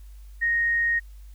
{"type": "tone", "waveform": "sine", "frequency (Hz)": 1864.7, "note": "A#6", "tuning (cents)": 0, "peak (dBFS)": -20, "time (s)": [0.41, 1], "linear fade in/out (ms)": 20, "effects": ["added 50 Hz sine -41 dBFS peak until 1.34 s", "white hiss -62 dBFS RMS until 1.34 s"]}